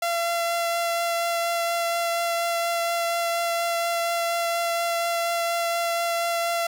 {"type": "tone with vibrato", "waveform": "sawtooth", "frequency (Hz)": 681, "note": "F5", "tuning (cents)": -44, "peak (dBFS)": -19, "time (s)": [0.02, 6.67], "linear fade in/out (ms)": 5, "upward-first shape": "triangle", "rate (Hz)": 4.2, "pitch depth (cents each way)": 10, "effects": []}